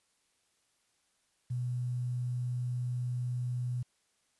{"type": "tone with quantisation", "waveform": "sine", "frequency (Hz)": 123.47, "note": "B2", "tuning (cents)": 0, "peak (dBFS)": -31, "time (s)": [1.5, 3.83], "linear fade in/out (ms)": 10, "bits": 10, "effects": ["white hiss -74 dBFS RMS until 4.39 s", "resampled to 24000 Hz"]}